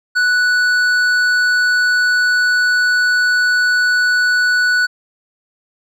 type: tone with hard clipping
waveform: sine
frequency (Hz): 1480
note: F#6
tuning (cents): 0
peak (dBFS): -13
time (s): 0.15-4.87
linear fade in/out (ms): 20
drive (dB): 8
effects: none